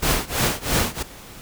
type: noise with tremolo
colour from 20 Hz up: pink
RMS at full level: -18 dBFS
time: 0.02-1.03 s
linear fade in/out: 10 ms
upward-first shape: triangle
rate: 3 Hz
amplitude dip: 100%
effects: pink hiss -41 dBFS RMS until 1.41 s